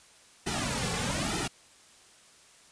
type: noise with flanger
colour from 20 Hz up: pink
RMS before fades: -31 dBFS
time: 0.46-1.48 s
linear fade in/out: 10 ms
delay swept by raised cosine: 1.8 to 3.2 ms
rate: 1.1 Hz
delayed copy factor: -0.85
effects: white hiss -57 dBFS RMS until 2.71 s + resampled to 22050 Hz

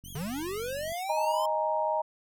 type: click train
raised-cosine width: 5 ms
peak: -36 dBFS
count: 42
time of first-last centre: 0.04-0.92 s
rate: 46.6 Hz
type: tone with vibrato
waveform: 5% pulse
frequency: 2900 Hz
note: F#7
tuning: 35 cents flat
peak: -37 dBFS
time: 0.04-1.04 s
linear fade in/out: 10 ms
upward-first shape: triangle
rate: 3.7 Hz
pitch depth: 270 cents each way
type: linear sweep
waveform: square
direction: up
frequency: 129.5 to 1051 Hz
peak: -33 dBFS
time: 0.15-1.46 s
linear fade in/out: 5 ms
type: chord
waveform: sine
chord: D# suspended fourth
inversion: none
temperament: just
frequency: 622.3 / 829.7 / 933.4 Hz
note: D#5 / G#5 / A#5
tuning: 0 / -2 / +2 cents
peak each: -29 / -33 / -29 dBFS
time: 1.09-2.02 s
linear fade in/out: 10 ms
effects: none

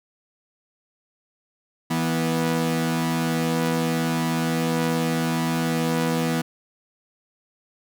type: tone pair together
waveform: sawtooth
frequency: 163.35 / 244.6 Hz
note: E3 / B3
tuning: -15 / -16 cents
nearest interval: perfect fifth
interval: 699 cents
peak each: -20 dBFS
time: 1.9-6.42 s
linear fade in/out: 10 ms
effects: none

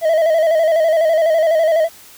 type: tone with vibrato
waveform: triangle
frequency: 644 Hz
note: E5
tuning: 41 cents flat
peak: -9 dBFS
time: 0.01-1.89 s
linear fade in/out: 50 ms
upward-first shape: square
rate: 12 Hz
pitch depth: 56 cents each way
effects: white hiss -42 dBFS RMS until 2.17 s

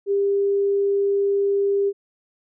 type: tone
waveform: sine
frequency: 399.2 Hz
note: G4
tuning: 32 cents sharp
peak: -17 dBFS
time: 0.06-1.93 s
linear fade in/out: 50 ms
effects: none

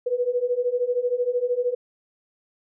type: beating tone pair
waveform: sine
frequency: 483.2 / 496.2 Hz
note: B4 / B4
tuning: -38 / +8 cents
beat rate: 13 Hz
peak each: -25 / -23 dBFS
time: 0.06-1.75 s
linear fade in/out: 10 ms
effects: none

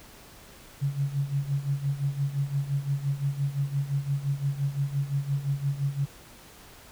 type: tone with tremolo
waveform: sine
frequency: 140 Hz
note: C#3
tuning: 18 cents sharp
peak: -22 dBFS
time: 0.81-6.06 s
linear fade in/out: 20 ms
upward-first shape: sine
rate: 5.8 Hz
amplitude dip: 80%
effects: pink hiss -50 dBFS RMS until 6.91 s

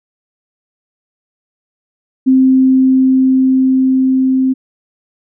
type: tone with level ramp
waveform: sine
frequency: 261.6 Hz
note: C4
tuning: in tune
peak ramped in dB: -5 to -9 dBFS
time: 2.26-4.54 s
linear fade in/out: 20 ms
effects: none

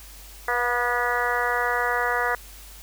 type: harmonic tone with a mistuned harmonic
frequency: 243.1 Hz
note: B3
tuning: 27 cents flat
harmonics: 2 / 3 / 4 / 5 / 6 / 7 / 8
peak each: -29 / -29 / -29 / -29 / -29 / -29 / -29 dBFS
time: 0.48-2.35 s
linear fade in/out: 2 ms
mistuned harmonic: 3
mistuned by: -20 cents
effects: added 50 Hz sine -44 dBFS peak until 2.82 s + white hiss -46 dBFS RMS until 2.82 s

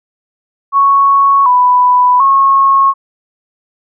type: tone with pitch steps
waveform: sine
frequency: 1108 / 992 / 1092 Hz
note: C#6 / B5 / C#6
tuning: -1 / +7 / -26 cents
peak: -5 dBFS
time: 0.72-2.94 s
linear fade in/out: 50 ms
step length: 740 ms
effects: none

